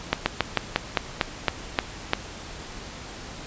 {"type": "slowing click train", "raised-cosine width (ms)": 0.3, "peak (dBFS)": -3, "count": 10, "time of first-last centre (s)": [0.13, 2.134], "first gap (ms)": 130, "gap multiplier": 1.13, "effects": ["pink hiss -39 dBFS RMS until 3.46 s", "resampled to 16000 Hz"]}